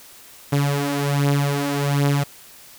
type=beating tone pair; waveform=sawtooth; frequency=141.3 / 142.6 Hz; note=C#3 / C#3; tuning=+34 / +49 cents; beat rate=1.3 Hz; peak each=-19 / -16 dBFS; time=0.52-2.24 s; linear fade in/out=10 ms; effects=white hiss -45 dBFS RMS until 2.78 s